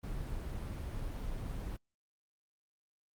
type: noise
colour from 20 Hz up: brown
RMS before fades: -39 dBFS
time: 0.03-1.77 s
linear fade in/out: 10 ms
effects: Opus 24 kbps